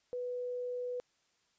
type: tone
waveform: sine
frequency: 493.9 Hz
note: B4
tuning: in tune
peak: -35 dBFS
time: 0.13-1 s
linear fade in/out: 0 ms
effects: white hiss -74 dBFS RMS until 1.58 s + resampled to 16000 Hz